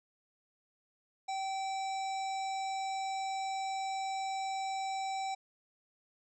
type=harmonic tone with a mistuned harmonic; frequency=772 Hz; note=G5; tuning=27 cents flat; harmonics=1 / 3 / 5 / 7 / 9 / 10; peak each=-34 / -46 / -48 / -52 / -54 / -53 dBFS; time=1.28-5.35 s; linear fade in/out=10 ms; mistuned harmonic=5; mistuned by=+32 cents; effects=none